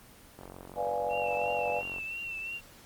click train, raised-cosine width 1 ms, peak -30 dBFS, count 74, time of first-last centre 0.39-1.984 s, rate 45.8 Hz
sine chord, B diminished seventh, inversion none, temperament equal, 493.9 / 587.3 / 698.5 / 830.6 Hz, B4 / D5 / F5 / Ab5, 0 / 0 / 0 / 0 cents, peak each -34 dBFS, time 0.75-1.83 s, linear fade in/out 50 ms
sine tone with vibrato, 2700 Hz, E7, 41 cents sharp, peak -35 dBFS, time 1.09-2.61 s, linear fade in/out 50 ms, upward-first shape triangle, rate 2.9 Hz, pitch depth 51 cents each way
effects pink hiss -54 dBFS RMS until 2.85 s + Opus 24 kbps

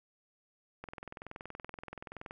click train, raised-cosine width 0.5 ms, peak -28 dBFS, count 32, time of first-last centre 0.84-2.309 s, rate 21.1 Hz, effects none

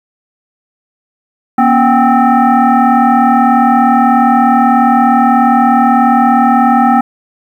sine tone with frequency modulation, 277.2 Hz, C#4, in tune, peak -5 dBFS, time 1.58-7.01 s, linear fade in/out 5 ms, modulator 516 Hz, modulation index 1.9, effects 7-bit

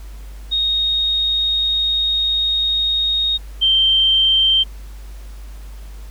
sine tone pair in turn, 3729 / 3136 Hz, A#7 / G7, 0 / 0 cents, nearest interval minor third, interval 300 cents, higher first, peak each -15 / -11 dBFS, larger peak second, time 0.51-3.38 / 3.61-4.64 s, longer first, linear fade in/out 20 ms, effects added 50 Hz sine -31 dBFS peak until 6.1 s + pink hiss -47 dBFS RMS until 6.1 s

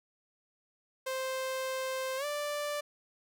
sawtooth tone with pitch glide, 523.3 to 587.4 Hz, C5 to D5, 0 to 0 cents, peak -29 dBFS, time 1.06-2.81 s, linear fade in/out 10 ms, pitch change +200 cents, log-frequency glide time 2.17-2.25 s, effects none

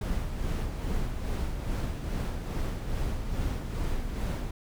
brown noise with tremolo, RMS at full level -29 dBFS, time 0.01-4.51 s, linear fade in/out 5 ms, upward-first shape sine, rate 2.4 Hz, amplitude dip 45%, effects none

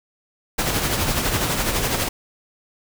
pink noise with tremolo, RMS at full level -20 dBFS, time 0.58-2.09 s, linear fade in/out 10 ms, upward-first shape sine, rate 12 Hz, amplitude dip 45%, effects none

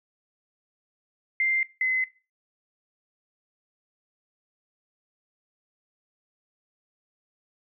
sine tone pair in turn, 2093 / 2042 Hz, C7 / C7, 0 / -43 cents, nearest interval unison, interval 43 cents, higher first, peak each -21 dBFS, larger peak neither, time 1.4-1.63 / 1.81-2.04 s, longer neither, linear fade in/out 2 ms, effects noise-tail reverb RT60 0.3 s tail -19 dB re dry

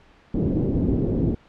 white low-pass noise, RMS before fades -22 dBFS, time 0.34-1.35 s, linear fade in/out 5 ms, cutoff 350 Hz, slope 24 dB/octave, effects pink hiss -54 dBFS RMS until 1.48 s + low-pass 3000 Hz 12 dB/octave

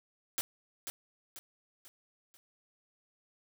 white noise with echo, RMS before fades -33 dBFS, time 0.38-0.41 s, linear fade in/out 0 ms, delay 490 ms, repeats 4, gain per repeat -7 dB, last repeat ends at 2.37 s, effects none

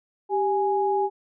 sine tone pair together, 392 / 830.6 Hz, G4 / G#5, 0 / 0 cents, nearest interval octave + minor second, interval 1300 cents, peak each -23 / -23 dBFS, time 0.29-1.1 s, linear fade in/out 50 ms, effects none

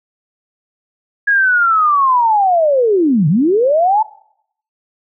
sine linear two-way sweep, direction down then up, 1670 to 138.7 to 896 Hz, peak -9 dBFS, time 1.27-4.03 s, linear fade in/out 10 ms, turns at 3.28 s, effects noise-tail reverb RT60 0.7 s tail -21 dB re dry

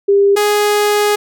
sine / sawtooth tone pair in turn, 399.9 / 415.6 Hz, G4 / G#4, +35 / +1 cents, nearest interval minor second, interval 66 cents, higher second, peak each -7 dBFS, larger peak neither, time 0.08-0.36 / 0.36-1.16 s, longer second, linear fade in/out 10 ms, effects none

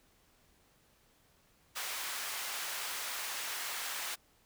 pink high-pass noise, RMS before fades -39 dBFS, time 1.75-4.16 s, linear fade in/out 20 ms, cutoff 1100 Hz, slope 12 dB/octave, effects pink hiss -68 dBFS RMS until 4.45 s

